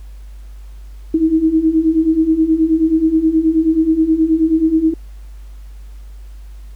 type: beating tone pair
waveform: sine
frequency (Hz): 313.7 / 323.1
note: D#4 / E4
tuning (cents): +14 / -35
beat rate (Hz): 9.4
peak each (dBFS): -16 / -12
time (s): 1.14-4.94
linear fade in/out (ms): 5
effects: added 50 Hz sine -31 dBFS peak until 6.75 s + pink hiss -53 dBFS RMS until 6.75 s